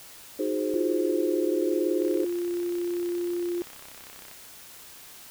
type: chord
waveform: sine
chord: Ab dominant seventh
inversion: second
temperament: equal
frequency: 311.1 / 370 / 415.3 / 523.3 Hz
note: Eb4 / Gb4 / Ab4 / C5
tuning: 0 / 0 / 0 / 0 cents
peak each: -29 / -32 / -30 / -31 dBFS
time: 0.39-2.25 s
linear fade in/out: 5 ms
type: tone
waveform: sine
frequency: 349.2 Hz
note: F4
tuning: in tune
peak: -26 dBFS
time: 0.74-3.62 s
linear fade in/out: 0 ms
type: click train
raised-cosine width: 0.3 ms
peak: -30 dBFS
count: 76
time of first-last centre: 2.02-4.314 s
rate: 32.7 Hz
effects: white hiss -47 dBFS RMS until 5.3 s